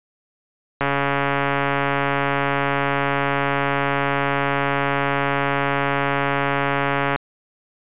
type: click train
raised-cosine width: 0.5 ms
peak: -5 dBFS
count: 890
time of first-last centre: 0.81-7.16 s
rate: 140 Hz
effects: resampled to 8000 Hz